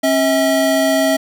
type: tone pair together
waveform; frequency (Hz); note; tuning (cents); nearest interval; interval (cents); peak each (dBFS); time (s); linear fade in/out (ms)
square; 270.8 / 644; C#4 / E5; -40 / -41; octave + minor third; 1499; -17 / -15; 0.03-1.17; 10
effects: none